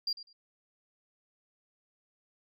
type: tone with echo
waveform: sine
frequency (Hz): 4771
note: D8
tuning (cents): +26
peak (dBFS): -28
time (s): 0.07-0.13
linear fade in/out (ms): 5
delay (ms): 100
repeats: 2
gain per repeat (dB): -15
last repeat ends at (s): 0.33
effects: tanh soft clip ceiling -24 dBFS